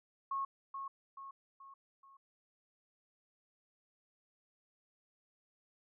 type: tone with echo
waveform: sine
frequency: 1092 Hz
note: C#6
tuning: 26 cents flat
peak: -34 dBFS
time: 0.31-0.45 s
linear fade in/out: 5 ms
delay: 430 ms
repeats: 4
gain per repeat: -6 dB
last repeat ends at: 2.17 s
effects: none